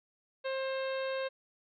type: harmonic tone with a mistuned harmonic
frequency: 531 Hz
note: C5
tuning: 25 cents sharp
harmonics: 1 / 2 / 3 / 4 / 5 / 6 / 7 / 8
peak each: -33 / -43 / -43 / -49 / -46 / -53 / -50 / -52 dBFS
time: 0.44-1.29 s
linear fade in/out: 20 ms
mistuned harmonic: 7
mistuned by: +16 cents
effects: none